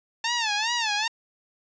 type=tone with vibrato; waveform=10% pulse; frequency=891 Hz; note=A5; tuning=22 cents sharp; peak=-15 dBFS; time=0.24-1.08 s; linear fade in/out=5 ms; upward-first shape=sine; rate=2.5 Hz; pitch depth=140 cents each way; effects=resampled to 16000 Hz